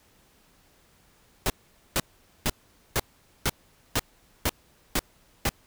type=noise bursts; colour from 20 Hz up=pink; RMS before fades=-24 dBFS; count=9; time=1.46-5.491 s; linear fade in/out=0 ms; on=39 ms; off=460 ms; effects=pink hiss -61 dBFS RMS until 5.66 s